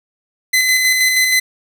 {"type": "tone with tremolo", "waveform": "sawtooth", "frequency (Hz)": 2030, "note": "B6", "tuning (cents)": 47, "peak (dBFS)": -7, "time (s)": [0.53, 1.4], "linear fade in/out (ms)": 10, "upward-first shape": "square", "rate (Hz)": 6.3, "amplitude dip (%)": 30, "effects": []}